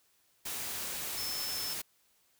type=tone in noise; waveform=sine; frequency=5274 Hz; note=E8; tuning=in tune; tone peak=-37 dBFS; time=1.17-1.74 s; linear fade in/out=10 ms; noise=white; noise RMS=-38 dBFS; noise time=0.45-1.82 s; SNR=-2 dB; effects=white hiss -70 dBFS RMS until 2.39 s